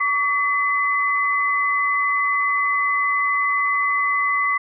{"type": "tone pair together", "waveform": "sine", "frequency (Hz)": [1134.8, 2022], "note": ["C#6", "B6"], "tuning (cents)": [40, 40], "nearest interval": "minor seventh", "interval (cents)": 1000, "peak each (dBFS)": -20, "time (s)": [0, 4.58], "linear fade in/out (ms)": 10, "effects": []}